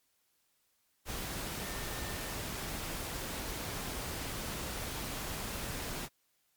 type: tone in noise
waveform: sine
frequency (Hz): 1805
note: A6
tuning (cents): +44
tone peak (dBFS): -50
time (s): 1.58-2.37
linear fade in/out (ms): 50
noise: pink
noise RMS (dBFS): -39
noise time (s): 1.05-6.09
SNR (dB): -14
effects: white hiss -75 dBFS RMS until 6.56 s + MP3 96 kbps